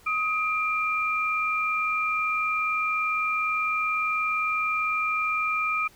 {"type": "tone pair together", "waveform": "sine", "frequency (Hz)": [1259.7, 2378], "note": ["D#6", "D7"], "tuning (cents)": [21, 21], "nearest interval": "major seventh", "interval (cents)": 1100, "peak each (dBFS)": -26, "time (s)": [0.06, 5.88], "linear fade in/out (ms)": 10, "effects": ["pink hiss -55 dBFS RMS until 5.95 s"]}